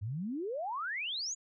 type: exponential sweep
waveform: sine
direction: up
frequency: 94.9 to 7080 Hz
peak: -34 dBFS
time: 0.01-1.35 s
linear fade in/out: 20 ms
effects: none